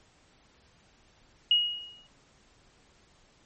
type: tone with exponential decay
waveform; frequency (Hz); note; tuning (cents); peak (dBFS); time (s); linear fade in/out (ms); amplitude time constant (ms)
sine; 2887; F#7; -43; -17; 1.51-2.07; 2; 120
effects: pink hiss -62 dBFS RMS until 3.45 s + MP3 32 kbps